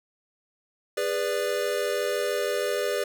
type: chord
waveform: square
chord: G# diminished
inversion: none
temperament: equal with one note detuned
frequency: 407.9 / 493.9 / 587.3 Hz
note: G#4 / B4 / D5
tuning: -31 / 0 / 0 cents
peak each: -30 dBFS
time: 0.97-3.04 s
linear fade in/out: 5 ms
effects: none